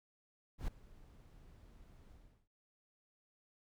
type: noise with ADSR envelope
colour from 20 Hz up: brown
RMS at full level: -38 dBFS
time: 0.58-2.48 s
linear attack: 100 ms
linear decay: 4 ms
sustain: -21 dB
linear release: 350 ms
effects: none